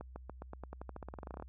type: accelerating click train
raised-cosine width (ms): 1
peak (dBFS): -30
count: 21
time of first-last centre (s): 0.01-1.424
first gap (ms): 150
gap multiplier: 0.91
effects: added 63 Hz sine -49 dBFS peak until 1.48 s